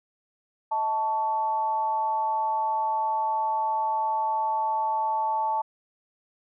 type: tone with amplitude modulation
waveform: sine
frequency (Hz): 880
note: A5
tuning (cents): 0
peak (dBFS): -20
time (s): 0.71-5.62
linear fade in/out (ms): 10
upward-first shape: sine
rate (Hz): 243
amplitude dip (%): 65
effects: none